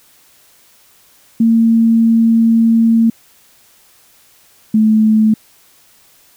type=tone pair in turn; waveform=sine; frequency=227.7 / 217.4 Hz; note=A#3 / A3; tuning=-40 / -21 cents; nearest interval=minor second; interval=81 cents; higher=first; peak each=-7 dBFS; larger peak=neither; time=1.4-3.1 / 4.74-5.34 s; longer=first; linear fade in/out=5 ms; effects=white hiss -49 dBFS RMS until 6.36 s